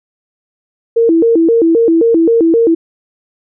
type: tone with vibrato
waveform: sine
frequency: 390 Hz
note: G4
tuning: 9 cents flat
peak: -6 dBFS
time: 0.96-2.75 s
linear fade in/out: 10 ms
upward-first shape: square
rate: 3.8 Hz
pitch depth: 290 cents each way
effects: none